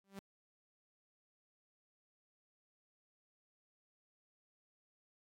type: tone with exponential growth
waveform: sawtooth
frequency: 196 Hz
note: G3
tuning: in tune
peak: -40 dBFS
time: 0.04-0.19 s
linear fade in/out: 0 ms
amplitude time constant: 31 ms
effects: AAC 48 kbps